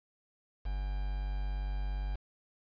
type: tone with quantisation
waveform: triangle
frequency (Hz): 48.72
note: G1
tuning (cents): -10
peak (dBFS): -30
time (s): 0.65-2.16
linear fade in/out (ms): 10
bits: 8
effects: resampled to 11025 Hz

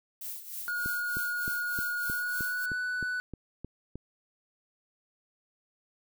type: noise with tremolo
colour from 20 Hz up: violet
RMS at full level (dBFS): -37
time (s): 0.21-2.66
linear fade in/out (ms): 5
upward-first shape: triangle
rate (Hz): 3.3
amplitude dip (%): 75
type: tone with pitch glide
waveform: triangle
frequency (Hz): 1443 to 1488.7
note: F#6 to F#6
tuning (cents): -44 to +10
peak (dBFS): -28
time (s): 0.68-3.2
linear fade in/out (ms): 0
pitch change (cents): +54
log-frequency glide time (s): 2.05-2.78
type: click train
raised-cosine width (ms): 3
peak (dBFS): -26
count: 11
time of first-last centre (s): 0.86-3.956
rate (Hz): 3.23
effects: none

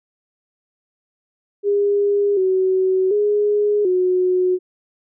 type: tone with pitch steps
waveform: sine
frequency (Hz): 405.9 / 375.8 / 415.1 / 366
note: G#4 / F#4 / G#4 / F#4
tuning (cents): -40 / +27 / -1 / -19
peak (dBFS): -14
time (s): 1.63-4.59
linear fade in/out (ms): 50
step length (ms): 740
effects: none

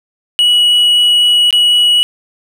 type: tone with dropouts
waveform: triangle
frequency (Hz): 2926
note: F#7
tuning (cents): -20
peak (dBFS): -5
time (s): 0.39-2.03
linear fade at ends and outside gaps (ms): 0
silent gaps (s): 1.507-1.527
effects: none

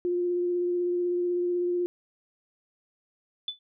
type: tone with vibrato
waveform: sine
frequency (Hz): 353.2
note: F4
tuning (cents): +20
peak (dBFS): -24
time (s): 0.05-1.86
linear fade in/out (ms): 0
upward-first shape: triangle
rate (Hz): 16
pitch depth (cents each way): 16
type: tone with exponential decay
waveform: sine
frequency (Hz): 3488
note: A7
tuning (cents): -16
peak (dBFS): -25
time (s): 3.48-3.59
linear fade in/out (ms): 2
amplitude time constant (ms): 23
effects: none

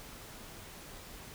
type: silence
effects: pink hiss -49 dBFS RMS until 1.34 s

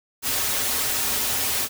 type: noise with comb filter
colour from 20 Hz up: white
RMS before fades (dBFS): -24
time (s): 0.22-1.69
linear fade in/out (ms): 50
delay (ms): 5.9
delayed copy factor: -0.95
effects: none

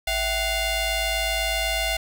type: ring-modulated tone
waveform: 15% pulse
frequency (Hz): 712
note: F5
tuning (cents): +33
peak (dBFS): -13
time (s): 0.07-1.97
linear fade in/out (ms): 5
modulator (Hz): 1370
effects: none

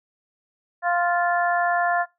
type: harmonic tone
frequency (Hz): 349.2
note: F4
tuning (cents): 0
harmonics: 2 / 3 / 4 / 5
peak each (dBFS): -21 / -28 / -28 / -26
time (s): 0.82-2.06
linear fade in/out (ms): 50
effects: noise-tail reverb RT60 0.2 s tail -19 dB re dry

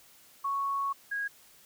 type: tone pair in turn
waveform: sine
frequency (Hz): 1108.7 / 1642.6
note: C#6 / G#6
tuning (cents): 0 / -20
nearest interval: perfect fifth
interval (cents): 680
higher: second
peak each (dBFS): -28 / -30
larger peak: first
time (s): 0.44-0.93 / 1.11-1.28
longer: first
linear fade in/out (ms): 10
effects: white hiss -58 dBFS RMS until 1.65 s

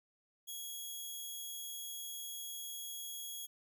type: tone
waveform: 10% pulse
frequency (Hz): 3322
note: G#7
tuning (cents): 0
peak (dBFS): -34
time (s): 0.47-3.47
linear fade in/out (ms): 20
effects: none

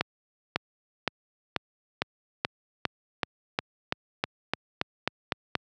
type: accelerating click train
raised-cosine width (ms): 0.3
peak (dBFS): -8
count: 16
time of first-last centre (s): 0.01-5.553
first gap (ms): 550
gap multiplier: 0.94
effects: high-pass 100 Hz 12 dB/octave

